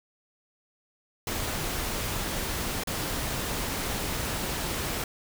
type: noise with dropouts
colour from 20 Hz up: pink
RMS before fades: -31 dBFS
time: 1.27-5.04 s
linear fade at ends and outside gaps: 2 ms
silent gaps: 2.836-2.872 s
effects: none